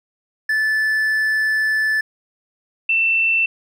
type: tone pair in turn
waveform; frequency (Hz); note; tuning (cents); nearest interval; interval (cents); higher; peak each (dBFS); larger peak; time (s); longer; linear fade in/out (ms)
triangle / sine; 1746 / 2678; A6 / E7; -14 / +27; perfect fifth; 741; second; -14; neither; 0.49-2.01 / 2.89-3.46; first; 5
effects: none